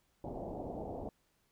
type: low-pass noise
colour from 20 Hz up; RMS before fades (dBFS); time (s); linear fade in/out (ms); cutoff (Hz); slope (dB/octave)
white; -42; 0.24-1.09; 2; 780; 48
effects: pink hiss -75 dBFS RMS until 1.51 s